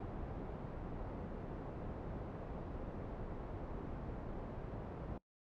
pink low-pass noise, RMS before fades -45 dBFS, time 0-5.18 s, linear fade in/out 5 ms, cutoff 770 Hz, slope 12 dB/octave, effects noise-tail reverb RT60 0.1 s tail -23 dB re dry

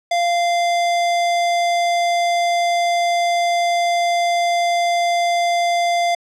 square tone, 693 Hz, F5, 14 cents flat, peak -16 dBFS, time 0.11-6.15 s, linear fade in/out 5 ms, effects low-pass 7000 Hz 12 dB/octave

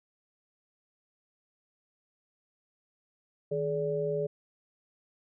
sine tone cluster, 157.3 / 424.5 / 579 Hz, D#3 / G#4 / D5, +19 / +38 / -25 cents, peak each -36 / -30 / -33 dBFS, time 3.51-4.27 s, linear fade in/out 10 ms, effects none

